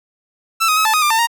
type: tone with pitch steps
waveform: sawtooth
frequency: 1328 / 1255 / 1281 / 877 / 1249 / 1193 / 897 / 934 Hz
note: E6 / D#6 / E6 / A5 / D#6 / D6 / A5 / A#5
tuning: +12 / +15 / -50 / -6 / +6 / +27 / +33 / +3 cents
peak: -9 dBFS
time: 0.6-1.272 s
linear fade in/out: 20 ms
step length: 84 ms
effects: none